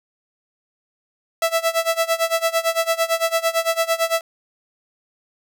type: tone with tremolo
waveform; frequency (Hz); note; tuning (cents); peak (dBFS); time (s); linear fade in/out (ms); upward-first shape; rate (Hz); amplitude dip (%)
sawtooth; 660; E5; +2; -11; 1.42-4.21; 2; sine; 8.9; 90
effects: none